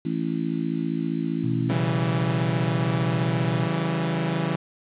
harmonic tone, 55.2 Hz, A1, 6 cents sharp, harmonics 3 / 4 / 5 / 6, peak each -28 / -30 / -28 / -31 dBFS, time 0.05-1.73 s, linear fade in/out 5 ms
sine tone, 123.47 Hz, B2, in tune, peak -25 dBFS, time 1.43-3.68 s, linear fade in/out 20 ms
sawtooth chord, C# diminished, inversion none, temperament equal with one note detuned, 138.59 / 164.81 / 192.08 Hz, C#3 / E3 / G3, 0 / 0 / -35 cents, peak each -25 / -21 / -26 dBFS, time 1.69-4.56 s, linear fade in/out 10 ms
effects resampled to 8000 Hz + 8-bit

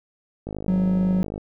click train, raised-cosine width 2 ms, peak -18 dBFS, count 48, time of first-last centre 0.47-1.379 s, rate 51.7 Hz
triangle tone, 185 Hz, F#3, in tune, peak -16 dBFS, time 0.68-1.23 s, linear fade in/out 0 ms
effects none

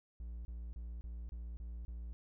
triangle tone bursts, 58.27 Hz, A#1, in tune, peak -40 dBFS, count 7, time 0.2-2.13 s, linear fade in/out 0 ms, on 250 ms, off 30 ms, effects none

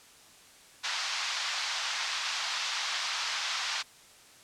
white band-pass noise, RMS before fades -33 dBFS, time 0.83-3.83 s, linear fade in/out 20 ms, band 840 to 5500 Hz, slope 24 dB/octave, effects white hiss -55 dBFS RMS until 4.43 s + low-pass 9000 Hz 12 dB/octave

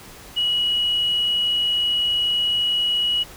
sine tone, 2916 Hz, F#7, 26 cents flat, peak -17 dBFS, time 0.36-3.24 s, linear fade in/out 20 ms, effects tanh soft clip ceiling -13 dBFS + pink hiss -42 dBFS RMS until 3.36 s

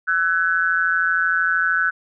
sine tone with amplitude modulation, 1500 Hz, F#6, 23 cents sharp, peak -12 dBFS, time 0.07-1.91 s, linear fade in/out 20 ms, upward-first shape sine, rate 173 Hz, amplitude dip 95%, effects none

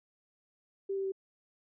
sine tone with pitch steps, 392 / 388.6 / 385.3 Hz, G4 / G4 / G4, 0 / -15 / -30 cents, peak -31 dBFS, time 0.89-1.121 s, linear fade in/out 10 ms, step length 77 ms, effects none

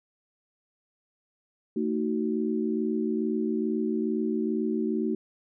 sine chord, D# diminished, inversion second, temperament just, 224 / 311.1 / 373.4 Hz, A3 / D#4 / F#4, +31 / 0 / +16 cents, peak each -28 / -30 / -30 dBFS, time 1.76-5.15 s, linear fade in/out 5 ms, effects none

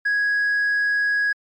triangle tone with tanh clipping, 1661.2 Hz, G#6, in tune, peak -18 dBFS, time 0.05-1.33 s, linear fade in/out 10 ms, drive 6 dB, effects MP3 48 kbps

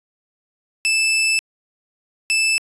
sawtooth tone pair in turn, 2634 / 2634 Hz, E7 / E7, -2 / -2 cents, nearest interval unison, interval 0 cents, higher neither, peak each -12 dBFS, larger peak neither, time 0.85-1.39 / 2.3-2.58 s, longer first, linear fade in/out 0 ms, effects resampled to 24000 Hz

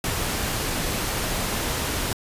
pink noise, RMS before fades -26 dBFS, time 0.04-2.13 s, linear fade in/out 2 ms, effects resampled to 32000 Hz

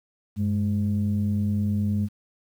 sine tone pair together, 98 / 207.7 Hz, G2 / G#3, 0 / 0 cents, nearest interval octave + minor second, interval 1300 cents, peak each -23 dBFS, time 0.36-2.09 s, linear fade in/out 50 ms, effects tanh soft clip ceiling -16 dBFS + 9-bit

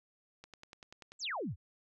click train, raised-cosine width 0.2 ms, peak -33 dBFS, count 8, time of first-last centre 0.44-1.12 s, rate 10.3 Hz
sine exponential sweep, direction down, 8050 to 69.3 Hz, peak -35 dBFS, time 1.19-1.56 s, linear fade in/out 50 ms
effects none

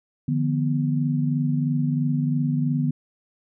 sine tone cluster, 149.3 / 172.3 / 245.7 Hz, D3 / F3 / B3, +29 / -23 / -9 cents, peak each -22 / -30 / -24 dBFS, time 0.28-2.91 s, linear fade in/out 5 ms, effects none

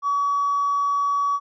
triangle tone with hard clipping, 1135 Hz, C#6, 41 cents sharp, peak -19 dBFS, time 0.02-1.4 s, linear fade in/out 50 ms, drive 3 dB, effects resampled to 16000 Hz

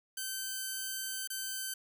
5% pulse tone with dropouts, 1543 Hz, G6, 28 cents flat, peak -25 dBFS, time 0.17-1.74 s, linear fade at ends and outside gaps 5 ms, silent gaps 1.275-1.301 s, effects none

